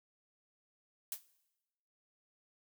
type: noise with exponential decay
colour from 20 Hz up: blue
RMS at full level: -35 dBFS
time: 1.12-1.23 s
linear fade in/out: 1 ms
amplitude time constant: 23 ms
effects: noise-tail reverb RT60 1.0 s tail -19 dB re dry